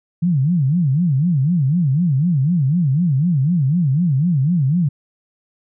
sine tone with vibrato, 153.9 Hz, D#3, 19 cents flat, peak -13 dBFS, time 0.22-4.89 s, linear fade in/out 10 ms, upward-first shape sine, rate 4 Hz, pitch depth 290 cents each way, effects none

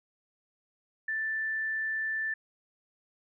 sine tone, 1765 Hz, A6, 5 cents sharp, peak -29 dBFS, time 1.08-2.34 s, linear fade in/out 5 ms, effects none

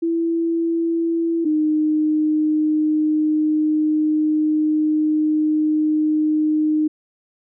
sine tone pair in turn, 332.7 / 307.3 Hz, E4 / D#4, +16 / -21 cents, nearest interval minor second, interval 137 cents, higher first, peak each -17 / -15 dBFS, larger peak second, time 0.02-1.45 / 1.45-6.88 s, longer second, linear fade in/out 10 ms, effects none

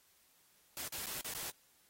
white noise with dropouts, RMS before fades -42 dBFS, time 0.77-1.5 s, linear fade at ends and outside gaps 0 ms, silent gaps 0.878-0.923 / 1.06-1.067 / 1.21-1.246 / 1.338-1.349 s, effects white hiss -69 dBFS RMS until 1.89 s + AAC 48 kbps

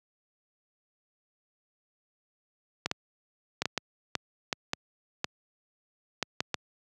clicks, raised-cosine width 0.2 ms, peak -10 dBFS, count 12, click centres 2.86 / 2.914 / 3.62 / 3.656 / 3.777 / 4.153 / 4.528 / 4.734 / 5.244 / 6.227 / 6.405 / 6.543 s, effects high-pass 100 Hz 12 dB/octave

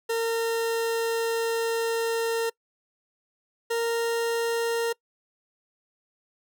40% pulse tone pair in turn, 457.9 / 463.5 Hz, A#4 / A#4, -31 / -10 cents, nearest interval unison, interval 21 cents, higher second, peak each -23 dBFS, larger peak neither, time 0.09-2.5 / 3.7-4.93 s, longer first, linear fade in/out 10 ms, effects noise-tail reverb RT60 0.1 s tail -24 dB re dry

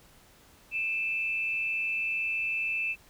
sine tone pair together, 2415 / 2637 Hz, D7 / E7, +48 / 0 cents, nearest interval major second, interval 152 cents, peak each -37 / -28 dBFS, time 0.71-2.96 s, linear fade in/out 50 ms, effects pink hiss -58 dBFS RMS until 3.09 s

